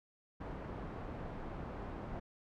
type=low-pass noise; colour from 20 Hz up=pink; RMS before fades=-44 dBFS; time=0.4-2.2 s; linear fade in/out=10 ms; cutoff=1100 Hz; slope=12 dB/octave; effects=none